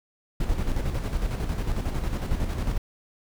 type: noise with tremolo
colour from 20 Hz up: brown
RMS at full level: -25 dBFS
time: 0.4-2.78 s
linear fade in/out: 5 ms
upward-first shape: square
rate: 11 Hz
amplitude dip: 45%
effects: none